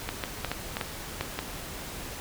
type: clicks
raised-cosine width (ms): 0.3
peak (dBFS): -13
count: 8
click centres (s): 0.09 / 0.238 / 0.447 / 0.516 / 0.769 / 0.812 / 1.21 / 1.39
effects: pink hiss -39 dBFS RMS until 2.2 s